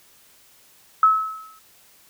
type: tone with exponential decay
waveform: sine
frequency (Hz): 1294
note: E6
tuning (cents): -32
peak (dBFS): -9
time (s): 1.03-1.59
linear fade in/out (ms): 2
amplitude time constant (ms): 120
effects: white hiss -54 dBFS RMS until 2.09 s